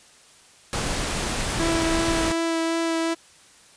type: noise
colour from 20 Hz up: pink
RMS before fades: -26 dBFS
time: 0.73-2.32 s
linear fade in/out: 0 ms
type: tone with vibrato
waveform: sawtooth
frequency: 329.7 Hz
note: E4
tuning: in tune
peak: -18 dBFS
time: 1.59-3.15 s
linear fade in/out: 20 ms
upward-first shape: sine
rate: 2.7 Hz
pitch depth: 11 cents each way
effects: white hiss -52 dBFS RMS until 3.76 s + resampled to 22050 Hz